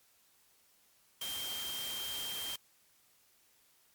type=tone in noise; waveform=sine; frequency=3168 Hz; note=G7; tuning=18 cents sharp; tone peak=-39 dBFS; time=1.21-2.56 s; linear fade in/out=5 ms; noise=white; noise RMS=-42 dBFS; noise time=1.21-2.56 s; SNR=0 dB; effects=white hiss -68 dBFS RMS until 3.94 s + MP3 96 kbps